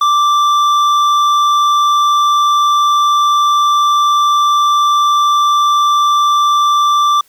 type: tone with hard clipping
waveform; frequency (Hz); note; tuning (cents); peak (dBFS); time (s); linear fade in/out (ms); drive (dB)
sine; 1174.7; D6; 0; -10; 0.01-7.21; 5; 8
effects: white hiss -51 dBFS RMS until 7.28 s